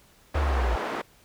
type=band-pass noise; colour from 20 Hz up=white; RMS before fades=-31 dBFS; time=0.34-1.02 s; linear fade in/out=10 ms; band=320 to 1000 Hz; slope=12 dB/octave
type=linear sweep; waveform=sine; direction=down; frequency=75.9 to 55 Hz; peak=-22 dBFS; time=0.35-0.76 s; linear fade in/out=5 ms
effects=pink hiss -58 dBFS RMS until 1.24 s